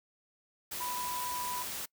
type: tone in noise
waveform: sine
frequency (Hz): 987.8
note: B5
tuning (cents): 0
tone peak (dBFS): -36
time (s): 0.8-1.63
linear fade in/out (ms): 10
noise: white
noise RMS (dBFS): -39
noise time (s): 0.71-1.86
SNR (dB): 0
effects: noise-tail reverb RT60 0.1 s tail -24 dB re dry